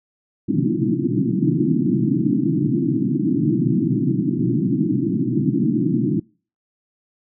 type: band-pass noise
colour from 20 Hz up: white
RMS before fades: -19 dBFS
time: 0.48-6.2 s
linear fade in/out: 5 ms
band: 120 to 340 Hz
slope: 96 dB/octave
effects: noise-tail reverb RT60 0.4 s tail -26 dB re dry